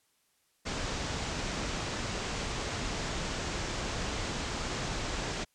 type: low-pass noise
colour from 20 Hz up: pink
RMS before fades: -35 dBFS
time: 0.65-5.45 s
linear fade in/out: 20 ms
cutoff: 7700 Hz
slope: 48 dB/octave
effects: white hiss -72 dBFS RMS until 5.54 s + low-pass 12000 Hz 12 dB/octave